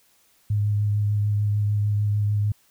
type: tone with vibrato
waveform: sine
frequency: 103.83 Hz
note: G#2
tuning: in tune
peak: -19 dBFS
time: 0.5-2.52 s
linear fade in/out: 5 ms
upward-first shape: sine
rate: 6.7 Hz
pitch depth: 15 cents each way
effects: white hiss -61 dBFS RMS until 2.7 s